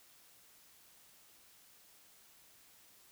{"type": "silence", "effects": ["white hiss -63 dBFS RMS until 3.11 s"]}